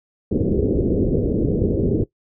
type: low-pass noise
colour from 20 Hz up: white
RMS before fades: -19 dBFS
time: 0.31-2.04 s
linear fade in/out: 5 ms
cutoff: 470 Hz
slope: 48 dB/octave
effects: noise-tail reverb RT60 0.1 s tail -18 dB re dry